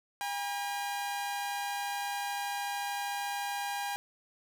sawtooth tone pair together, 808.4 / 962 Hz, G#5 / B5, -47 / -46 cents, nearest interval minor third, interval 301 cents, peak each -30 / -37 dBFS, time 0.21-3.96 s, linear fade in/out 0 ms, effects none

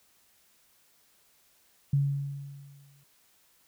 sine tone with exponential decay, 140.4 Hz, C#3, 22 cents sharp, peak -20 dBFS, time 1.93-3.04 s, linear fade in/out 5 ms, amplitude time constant 240 ms, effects white hiss -65 dBFS RMS until 3.67 s

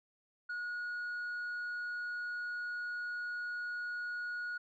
sine tone, 1450 Hz, F#6, 35 cents flat, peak -34 dBFS, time 0.49-4.58 s, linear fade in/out 10 ms, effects tanh soft clip ceiling -36 dBFS

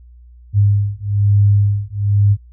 sine beating tone pair, 101.3 / 102.4 Hz, G#2 / G#2, -43 / -24 cents, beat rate 1.1 Hz, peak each -14 dBFS, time 0.53-2.37 s, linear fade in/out 50 ms, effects noise-tail reverb RT60 0.1 s tail -25 dB re dry + added 60 Hz sine -39 dBFS peak until 2.52 s

